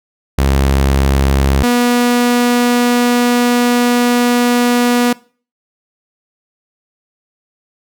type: tone pair in turn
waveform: sawtooth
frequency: 68.1 / 242.7 Hz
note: C#2 / B3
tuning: -30 / -30 cents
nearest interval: octave + minor seventh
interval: 2200 cents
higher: second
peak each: -6 dBFS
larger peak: neither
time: 0.38-1.63 / 1.63-5.13 s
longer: second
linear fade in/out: 5 ms
effects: noise-tail reverb RT60 0.4 s tail -22 dB re dry